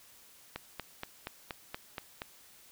click train, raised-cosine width 0.3 ms, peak -21 dBFS, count 8, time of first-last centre 0.56-2.219 s, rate 4.22 Hz, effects white hiss -58 dBFS RMS until 2.71 s

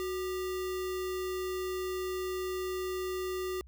sine tone with sample-and-hold, 370 Hz, F#4, in tune, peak -32 dBFS, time 0-3.61 s, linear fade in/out 0 ms, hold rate 1575 Hz, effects added 63 Hz sine -50 dBFS peak until 3.67 s

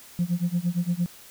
sine tone with tremolo, 174.61 Hz, F3, in tune, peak -18 dBFS, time 0.19-1.06 s, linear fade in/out 0 ms, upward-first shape sine, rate 8.7 Hz, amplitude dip 95%, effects tanh soft clip ceiling -17 dBFS + white hiss -48 dBFS RMS until 1.3 s

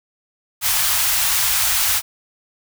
white band-stop noise, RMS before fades -18 dBFS, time 0.61-2.02 s, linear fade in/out 50 ms, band 110 to 770 Hz, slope 24 dB/octave, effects none

